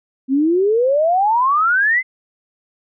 sine exponential sweep, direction up, 256.7 to 2096 Hz, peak -12 dBFS, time 0.28-2.03 s, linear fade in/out 50 ms, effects none

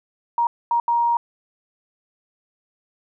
sine tone bursts at uneven times, 942 Hz, A#5, 18 cents sharp, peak -16 dBFS, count 3, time 0.38-0.47 / 0.71-0.8 / 0.88-1.17 s, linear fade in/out 2 ms, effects none

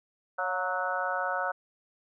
harmonic tone with a mistuned harmonic, 185 Hz, F#3, in tune, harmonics 3 / 4 / 5 / 6 / 7 / 8, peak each -35 / -34 / -36 / -41 / -34 / -33 dBFS, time 0.38-1.52 s, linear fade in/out 10 ms, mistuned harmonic 4, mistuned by -46 cents, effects none

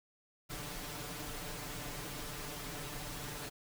pink noise with comb filter, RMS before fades -43 dBFS, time 0.49-3.5 s, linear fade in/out 20 ms, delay 6.8 ms, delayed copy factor +1, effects none

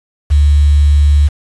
sine tone with quantisation, 72.8 Hz, D2, 15 cents flat, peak -5 dBFS, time 0.3-1.29 s, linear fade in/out 20 ms, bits 5, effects resampled to 24000 Hz

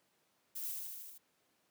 violet noise with echo, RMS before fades -42 dBFS, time 0.55-0.72 s, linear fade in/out 10 ms, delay 77 ms, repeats 6, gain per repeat -2 dB, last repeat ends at 1.182 s, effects pink hiss -75 dBFS RMS until 1.7 s + high-pass 200 Hz 12 dB/octave

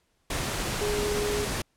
sine tone in noise, 415.3 Hz, G#4, in tune, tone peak -27 dBFS, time 0.81-1.45 s, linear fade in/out 5 ms, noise pink, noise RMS -30 dBFS, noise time 0.3-1.62 s, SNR 0 dB, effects pink hiss -71 dBFS RMS until 1.76 s + low-pass 11000 Hz 12 dB/octave

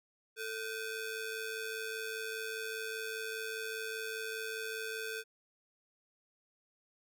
sawtooth ring-modulated tone, 993 Hz, B5, 9 cents sharp, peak -31 dBFS, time 0.36-5.24 s, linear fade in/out 50 ms, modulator 549 Hz, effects none

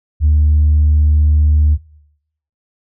sine tone, 75.4 Hz, D2, 46 cents sharp, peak -6 dBFS, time 0.2-1.78 s, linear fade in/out 50 ms, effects noise-tail reverb RT60 0.8 s tail -23 dB re dry + tanh soft clip ceiling -5 dBFS

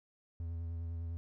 triangle tone with vibrato, 83.6 Hz, E2, 25 cents sharp, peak -35 dBFS, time 0.4-1.17 s, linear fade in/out 0 ms, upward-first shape square, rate 9.9 Hz, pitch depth 20 cents each way, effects none

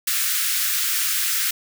white high-pass noise, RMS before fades -22 dBFS, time 0.07-1.51 s, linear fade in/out 5 ms, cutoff 1300 Hz, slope 48 dB/octave, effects none

